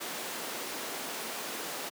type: high-pass noise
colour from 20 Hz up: pink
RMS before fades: -38 dBFS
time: 0-1.9 s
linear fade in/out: 20 ms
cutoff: 300 Hz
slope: 12 dB/octave
effects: high-pass 150 Hz 12 dB/octave